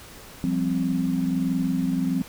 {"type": "chord", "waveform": "sine", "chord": "F suspended second", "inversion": "none", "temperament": "equal with one note detuned", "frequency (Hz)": [174.61, 196, 260.9], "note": ["F3", "G3", "C4"], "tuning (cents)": [0, 0, -5], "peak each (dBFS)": [-26, -28, -24], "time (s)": [0.44, 2.22], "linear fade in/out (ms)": 0, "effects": ["pink hiss -44 dBFS RMS until 2.28 s"]}